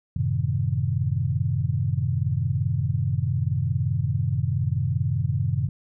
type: chord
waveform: sine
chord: F# diminished seventh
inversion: none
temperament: equal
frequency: 92.5 / 110 / 130.81 / 155.56 Hz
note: F#2 / A2 / C3 / Eb3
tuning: 0 / 0 / 0 / 0 cents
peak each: -27 / -27 / -25 / -29 dBFS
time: 0.16-5.69 s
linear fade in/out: 5 ms
effects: none